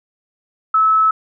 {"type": "tone", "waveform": "sine", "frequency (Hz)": 1300, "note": "E6", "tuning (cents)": -24, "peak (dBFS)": -10, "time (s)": [0.74, 1.11], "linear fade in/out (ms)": 5, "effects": []}